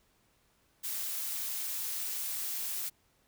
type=noise; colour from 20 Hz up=blue; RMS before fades=-36 dBFS; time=0.83-2.9 s; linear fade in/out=20 ms; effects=pink hiss -70 dBFS RMS until 3.27 s